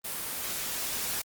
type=noise with level ramp; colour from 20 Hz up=white; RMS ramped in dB=-35 to -32 dBFS; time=0.04-1.22 s; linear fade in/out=10 ms; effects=Opus 24 kbps